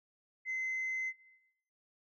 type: tone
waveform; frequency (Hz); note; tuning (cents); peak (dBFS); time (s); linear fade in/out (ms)
sine; 2056; C7; -31; -32; 0.45-1.13; 50
effects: noise-tail reverb RT60 0.9 s tail -17 dB re dry + tanh soft clip ceiling -31 dBFS